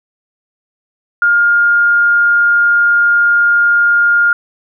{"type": "tone", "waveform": "sine", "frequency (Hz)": 1413, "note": "F6", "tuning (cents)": 20, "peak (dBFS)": -7, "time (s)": [1.22, 4.33], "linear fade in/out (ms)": 2, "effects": []}